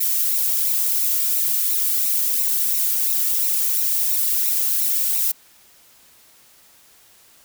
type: noise with flanger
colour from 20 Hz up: violet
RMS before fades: -20 dBFS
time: 0-5.32 s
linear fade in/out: 10 ms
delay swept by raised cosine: 0.61 to 2.01 ms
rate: 2.9 Hz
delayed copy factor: -0.7
effects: white hiss -52 dBFS RMS until 7.44 s